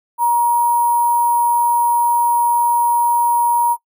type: tone with sample-and-hold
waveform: sine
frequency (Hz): 949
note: A#5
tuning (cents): +31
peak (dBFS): -11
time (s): 0.18-3.77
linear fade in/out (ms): 50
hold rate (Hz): 11025
effects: noise-tail reverb RT60 0.1 s tail -21 dB re dry